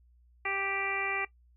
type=harmonic tone; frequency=392 Hz; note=G4; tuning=in tune; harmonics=1 / 2 / 3 / 4 / 5 / 6 / 7; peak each=-40 / -38 / -38 / -44 / -35 / -35 / -42 dBFS; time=0.45-1.25 s; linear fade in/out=5 ms; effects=noise-tail reverb RT60 0.1 s tail -17 dB re dry + added 60 Hz sine -59 dBFS peak until 1.56 s